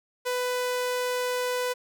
sawtooth tone, 497.6 Hz, B4, 13 cents sharp, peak -22 dBFS, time 0.25-1.74 s, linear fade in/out 20 ms, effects none

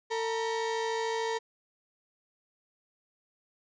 35% pulse tone pair together, 450.1 / 953.7 Hz, A4 / A#5, +39 / +39 cents, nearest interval octave + minor second, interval 1300 cents, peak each -29 / -33 dBFS, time 0.1-1.39 s, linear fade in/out 20 ms, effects resampled to 16000 Hz

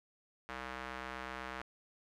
square tone with band-pass filter, 64 Hz, C2, 38 cents flat, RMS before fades -44 dBFS, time 0.49-1.62 s, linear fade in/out 0 ms, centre 1500 Hz, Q 1.2, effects none

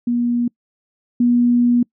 sine tone pair in turn, 239.9 / 241.6 Hz, A#3 / B3, +50 / -38 cents, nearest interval unison, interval 12 cents, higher second, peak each -15 / -11 dBFS, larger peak second, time 0.07-0.48 / 1.2-1.83 s, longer second, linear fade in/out 5 ms, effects noise-tail reverb RT60 0.1 s tail -26 dB re dry

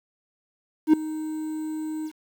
triangle tone with ADSR envelope, 311.1 Hz, D#4, in tune, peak -8 dBFS, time 0.87-2.12 s, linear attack 64 ms, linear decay 4 ms, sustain -18 dB, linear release 64 ms, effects 8-bit

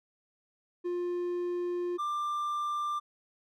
triangle tone pair in turn, 352.8 / 1186.7 Hz, F4 / D6, +18 / +18 cents, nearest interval octave + major sixth, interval 2100 cents, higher second, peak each -28 dBFS, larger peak neither, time 0.84-1.98 / 1.98-3 s, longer first, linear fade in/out 20 ms, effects none

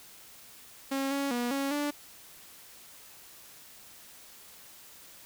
sawtooth tone with pitch steps, 271.9 / 278.5 / 241.7 / 275.9 / 291.5 Hz, C#4 / C#4 / B3 / C#4 / D4, -33 / +8 / -37 / -8 / -13 cents, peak -25 dBFS, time 0.91-1.91 s, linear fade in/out 10 ms, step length 200 ms, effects white hiss -52 dBFS RMS until 5.25 s

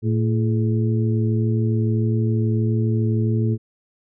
harmonic tone with a mistuned harmonic, 112.3 Hz, A2, 36 cents sharp, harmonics 1 / 2 / 3 / 4, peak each -18 / -24 / -28 / -30 dBFS, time 0.02-3.58 s, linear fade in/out 50 ms, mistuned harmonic 4, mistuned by -100 cents, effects none

